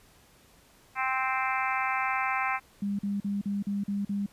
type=harmonic tone; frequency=261.6 Hz; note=C4; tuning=in tune; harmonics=3 / 4 / 5 / 6 / 7 / 8 / 9 / 10; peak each=-32 / -32 / -34 / -36 / -39 / -34 / -36 / -39 dBFS; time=0.95-2.6 s; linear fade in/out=50 ms
type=tone bursts; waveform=sine; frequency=201.2 Hz; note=G3; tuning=45 cents sharp; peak=-27 dBFS; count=7; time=2.82-4.262 s; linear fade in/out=5 ms; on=170 ms; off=42 ms
effects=pink hiss -59 dBFS RMS until 4.32 s + resampled to 32000 Hz